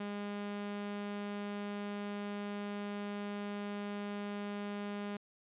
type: tone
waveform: sawtooth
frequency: 204.3 Hz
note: G#3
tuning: 28 cents flat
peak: -34 dBFS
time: 0-5.17 s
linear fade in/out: 5 ms
effects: resampled to 8000 Hz

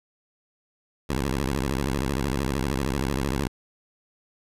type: tone with vibrato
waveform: 10% pulse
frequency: 67.4 Hz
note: C#2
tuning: 48 cents flat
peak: -16 dBFS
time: 1.09-3.48 s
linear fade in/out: 10 ms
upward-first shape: square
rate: 13 Hz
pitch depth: 160 cents each way
effects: resampled to 32000 Hz + 9-bit

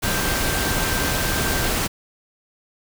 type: tone in noise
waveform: sine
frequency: 1568 Hz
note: G6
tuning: in tune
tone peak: -29 dBFS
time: 0.03-1.7 s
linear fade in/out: 20 ms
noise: pink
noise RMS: -22 dBFS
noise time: 0.02-1.88 s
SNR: -10 dB
effects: none

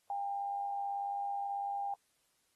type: tone with amplitude modulation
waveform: sine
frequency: 801 Hz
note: G5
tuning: 37 cents sharp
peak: -32 dBFS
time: 0.1-1.94 s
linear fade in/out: 2 ms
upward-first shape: sine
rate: 98.2 Hz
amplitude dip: 45%
effects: white hiss -75 dBFS RMS until 2.55 s + AAC 32 kbps

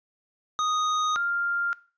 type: tone pair in turn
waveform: square / sine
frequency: 1244.5 / 1396.9 Hz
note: D#6 / F6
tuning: 0 / 0 cents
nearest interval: major second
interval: 200 cents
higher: second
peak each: -24 dBFS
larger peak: neither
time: 0.59-1.16 / 1.16-1.73 s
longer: neither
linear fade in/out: 0 ms
effects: noise-tail reverb RT60 0.4 s tail -20 dB re dry + resampled to 16000 Hz

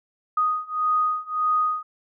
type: beating tone pair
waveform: sine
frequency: 1243 / 1244.7 Hz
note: D#6 / D#6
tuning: -2 / 0 cents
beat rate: 1.7 Hz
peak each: -24 / -23 dBFS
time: 0.37-1.83 s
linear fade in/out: 5 ms
effects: none

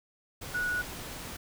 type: tone in noise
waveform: sine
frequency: 1465 Hz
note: F#6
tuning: 18 cents flat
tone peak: -28 dBFS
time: 0.54-0.82 s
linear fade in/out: 10 ms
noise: pink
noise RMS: -41 dBFS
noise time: 0.41-1.37 s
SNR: +10 dB
effects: none

